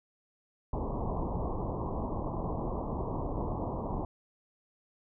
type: low-pass noise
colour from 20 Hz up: pink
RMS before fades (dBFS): -34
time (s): 0.73-4.05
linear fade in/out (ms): 2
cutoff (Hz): 1100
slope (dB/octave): 96
effects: none